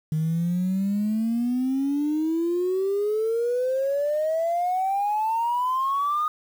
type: exponential sweep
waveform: sine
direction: up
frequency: 153.7 to 1242 Hz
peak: -20 dBFS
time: 0.12-6.28 s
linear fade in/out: 2 ms
effects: tanh soft clip ceiling -18 dBFS + 8-bit